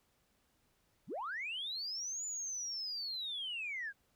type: linear two-way sweep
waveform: sine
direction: up then down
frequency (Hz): 97.2 to 7040 to 1556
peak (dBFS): -37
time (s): 1.07-3.93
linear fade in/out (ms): 50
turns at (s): 2.25
effects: tanh soft clip ceiling -33 dBFS + pink hiss -75 dBFS RMS until 4.15 s